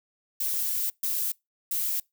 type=noise bursts at uneven times; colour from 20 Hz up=violet; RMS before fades=-28 dBFS; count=3; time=0.4-0.9 / 1.03-1.32 / 1.71-2 s; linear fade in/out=5 ms; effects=noise-tail reverb RT60 0.2 s tail -25 dB re dry